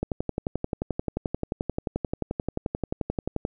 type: click train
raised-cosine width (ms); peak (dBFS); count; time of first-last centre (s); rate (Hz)
2; -13; 40; 0.03-3.451; 11.4
effects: none